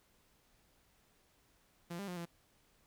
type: tone with pitch steps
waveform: sawtooth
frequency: 171.7 / 199.9 / 178.2 / 170.5 Hz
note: F3 / G3 / F3 / F3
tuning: -29 / +34 / +35 / -41 cents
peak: -37 dBFS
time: 1.9-2.256 s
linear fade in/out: 10 ms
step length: 89 ms
effects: pink hiss -71 dBFS RMS until 2.86 s